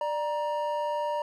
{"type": "tone pair together", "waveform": "triangle", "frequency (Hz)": [593, 941.3], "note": ["D5", "A#5"], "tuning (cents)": [17, 17], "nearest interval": "minor sixth", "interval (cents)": 800, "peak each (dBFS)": -28, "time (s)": [0.01, 1.22], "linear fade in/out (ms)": 2, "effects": []}